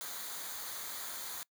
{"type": "noise with comb filter", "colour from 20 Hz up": "white", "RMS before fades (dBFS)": -42, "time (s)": [0.01, 1.43], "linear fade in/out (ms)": 0, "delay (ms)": 0.37, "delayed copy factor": -0.6, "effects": ["noise-tail reverb RT60 0.1 s tail -23 dB re dry"]}